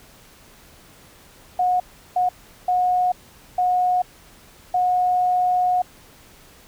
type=tone bursts at uneven times; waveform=sine; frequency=726 Hz; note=F#5; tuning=33 cents flat; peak=-16 dBFS; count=5; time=1.59-1.8 / 2.16-2.29 / 2.68-3.12 / 3.58-4.02 / 4.74-5.82 s; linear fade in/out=5 ms; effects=pink hiss -49 dBFS RMS until 6.67 s